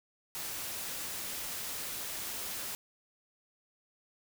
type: noise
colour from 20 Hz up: white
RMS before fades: -39 dBFS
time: 0.35-2.75 s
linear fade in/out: 0 ms
effects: none